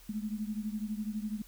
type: beating tone pair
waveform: sine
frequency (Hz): 209.4 / 221.4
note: G#3 / A3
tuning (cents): +15 / +11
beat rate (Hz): 12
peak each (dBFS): -35 / -38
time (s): 0.09-1.42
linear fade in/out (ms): 5
effects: added 41 Hz sine -55 dBFS peak until 1.47 s + white hiss -58 dBFS RMS until 1.47 s